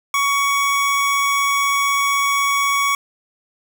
25% pulse tone, 1121 Hz, C#6, 19 cents sharp, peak -12 dBFS, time 0.14-2.95 s, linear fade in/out 2 ms, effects none

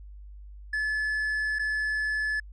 triangle tone with dropouts, 1724 Hz, A6, 36 cents flat, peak -24 dBFS, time 0.73-2.4 s, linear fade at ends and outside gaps 5 ms, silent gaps 1.587-1.593 s, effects added 50 Hz sine -42 dBFS peak until 2.52 s + resampled to 22050 Hz

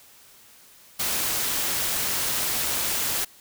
white noise with amplitude modulation, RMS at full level -24 dBFS, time 0.99-3.25 s, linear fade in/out 10 ms, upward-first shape sine, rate 286 Hz, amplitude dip 40%, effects white hiss -52 dBFS RMS until 3.4 s

